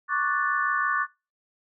sine chord, D major seventh, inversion third, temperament equal, 1108.7 / 1174.7 / 1480 / 1760 Hz, C#6 / D6 / F#6 / A6, 0 / 0 / 0 / 0 cents, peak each -28 dBFS, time 0.08-1.07 s, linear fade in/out 50 ms, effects noise-tail reverb RT60 0.3 s tail -24 dB re dry

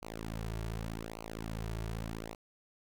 sawtooth tone with flanger, 55.2 Hz, A1, 6 cents sharp, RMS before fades -40 dBFS, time 0.02-2.35 s, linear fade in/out 5 ms, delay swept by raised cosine 0.56 to 3.96 ms, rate 0.85 Hz, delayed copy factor -0.95, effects none

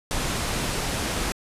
pink low-pass noise, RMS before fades -27 dBFS, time 0.11-1.32 s, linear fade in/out 0 ms, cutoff 11000 Hz, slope 24 dB/octave, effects resampled to 32000 Hz

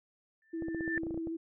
sine tone with exponential growth, 1775 Hz, A6, 15 cents sharp, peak -29 dBFS, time 0.42-0.98 s, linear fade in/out 1 ms, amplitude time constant 120 ms
sine tone with vibrato, 328.3 Hz, E4, 7 cents flat, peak -34 dBFS, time 0.53-1.37 s, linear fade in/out 10 ms, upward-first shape square, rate 14 Hz, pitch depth 16 cents each way
clicks, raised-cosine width 2 ms, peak -28 dBFS, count 12, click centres 0.623 / 0.684 / 0.747 / 0.808 / 0.878 / 0.976 / 1.034 / 1.068 / 1.108 / 1.144 / 1.176 / 1.272 s
effects none

